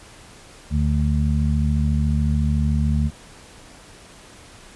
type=harmonic tone; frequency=73.8 Hz; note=D2; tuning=9 cents sharp; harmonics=1 / 2 / 3; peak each=-19 / -22 / -24 dBFS; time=0.7-3.11 s; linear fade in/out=50 ms; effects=pink hiss -45 dBFS RMS until 4.75 s + resampled to 24000 Hz